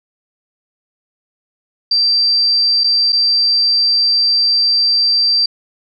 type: tone with dropouts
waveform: sine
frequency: 4694 Hz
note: D8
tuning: 2 cents flat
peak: -10 dBFS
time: 1.91-5.46 s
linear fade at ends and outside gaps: 5 ms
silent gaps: 2.837-2.841 / 3.123-3.128 s
effects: none